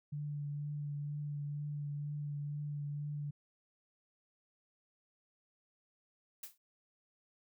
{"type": "tone with vibrato", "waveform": "sine", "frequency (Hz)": 146.1, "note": "D3", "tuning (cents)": -9, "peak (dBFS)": -37, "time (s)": [0.12, 3.31], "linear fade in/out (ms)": 10, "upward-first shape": "triangle", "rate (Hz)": 2.1, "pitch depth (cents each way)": 20}
{"type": "noise with exponential decay", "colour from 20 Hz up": "blue", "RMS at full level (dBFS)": -41, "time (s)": [6.43, 6.58], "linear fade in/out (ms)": 5, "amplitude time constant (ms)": 31}
{"effects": []}